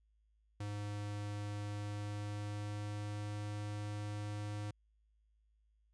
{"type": "tone with pitch glide", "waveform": "square", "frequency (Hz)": [103.3, 104.14], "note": ["G#2", "G#2"], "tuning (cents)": [-9, 5], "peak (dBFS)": -40, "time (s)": [0.6, 4.71], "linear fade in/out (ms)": 5, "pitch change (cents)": 14, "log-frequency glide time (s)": [1.66, 3.4], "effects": ["added 53 Hz sine -70 dBFS peak until 5.93 s", "resampled to 22050 Hz"]}